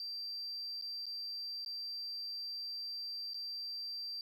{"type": "tone with dropouts", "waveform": "sine", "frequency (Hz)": 4699, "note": "D8", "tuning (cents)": 0, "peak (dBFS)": -38, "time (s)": [0, 4.21], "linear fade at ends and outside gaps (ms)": 1, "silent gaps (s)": [[0.813, 0.822], [1.057, 1.065], [1.648, 1.661], [3.335, 3.343]], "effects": ["tanh soft clip ceiling -36 dBFS", "12-bit"]}